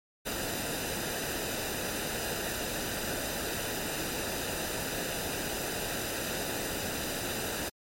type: noise with comb filter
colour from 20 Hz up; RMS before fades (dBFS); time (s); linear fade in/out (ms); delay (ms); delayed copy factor
pink; -34; 0.25-7.7; 20; 0.91; -0.6
effects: MP3 64 kbps